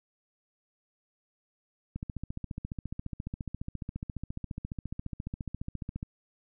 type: click train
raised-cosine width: 5 ms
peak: -23 dBFS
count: 60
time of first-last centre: 1.96-6.029 s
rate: 14.5 Hz
effects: none